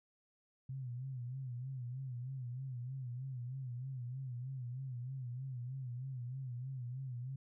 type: tone with vibrato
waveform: sine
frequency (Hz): 127.4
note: C3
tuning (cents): -46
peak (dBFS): -40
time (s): 0.69-7.36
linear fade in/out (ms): 5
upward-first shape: sine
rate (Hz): 3.2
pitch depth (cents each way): 100
effects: none